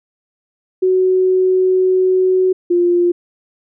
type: tone pair in turn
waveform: sine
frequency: 372.1 / 350.3 Hz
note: F#4 / F4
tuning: +10 / +5 cents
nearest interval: minor second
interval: 105 cents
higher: first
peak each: -10 dBFS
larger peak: neither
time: 0.82-2.53 / 2.7-3.12 s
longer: first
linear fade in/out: 10 ms
effects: none